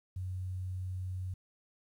sine tone, 92.5 Hz, F#2, in tune, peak -35 dBFS, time 0.16-1.34 s, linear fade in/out 5 ms, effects 11-bit

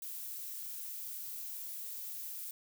violet noise, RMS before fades -43 dBFS, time 0.02-2.51 s, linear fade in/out 2 ms, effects none

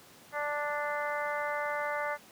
harmonic tone, 293.7 Hz, D4, in tune, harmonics 2 / 3 / 4 / 5 / 6 / 7, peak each -35 / -37 / -38 / -39 / -40 / -40 dBFS, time 0.32-2.18 s, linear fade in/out 50 ms, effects pink hiss -55 dBFS RMS until 2.31 s + high-pass 150 Hz 12 dB/octave

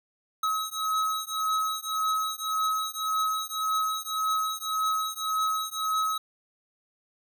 square beating tone pair, 1280 / 1281.8 Hz, D#6 / E6, +49 / -49 cents, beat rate 1.8 Hz, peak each -30 dBFS, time 0.43-6.18 s, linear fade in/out 5 ms, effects none

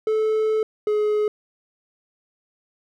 triangle tone pair in turn, 435.4 / 422.3 Hz, A4 / G#4, -18 / +29 cents, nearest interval minor second, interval 53 cents, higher first, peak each -16 dBFS, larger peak neither, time 0.07-0.63 / 0.87-1.28 s, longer first, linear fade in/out 2 ms, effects none

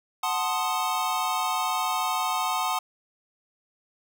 square chord, F# diminished seventh, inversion none, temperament equal, 740 / 880 / 1046.5 / 1244.5 Hz, F#5 / A5 / C6 / Eb6, 0 / 0 / 0 / 0 cents, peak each -31 dBFS, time 0.23-2.79 s, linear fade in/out 5 ms, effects none

